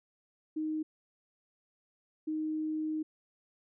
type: tone bursts at uneven times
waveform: sine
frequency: 311.1 Hz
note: D#4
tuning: in tune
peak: -31 dBFS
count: 2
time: 0.56-0.83 / 2.27-3.03 s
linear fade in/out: 10 ms
effects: none